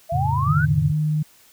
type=exponential sweep; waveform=sine; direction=up; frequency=647 to 1568 Hz; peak=-22 dBFS; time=0.09-0.66 s; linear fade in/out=20 ms
type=chord; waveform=sine; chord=F augmented; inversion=none; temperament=equal; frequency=87.31 / 110 / 138.59 Hz; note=F2 / A2 / C#3; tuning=0 / 0 / 0 cents; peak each=-25 / -25 / -22 dBFS; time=0.12-0.92 s; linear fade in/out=10 ms
type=tone; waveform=sine; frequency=152.9 Hz; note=D#3; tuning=30 cents flat; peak=-18 dBFS; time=0.47-1.23 s; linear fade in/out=10 ms
effects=white hiss -53 dBFS RMS until 1.52 s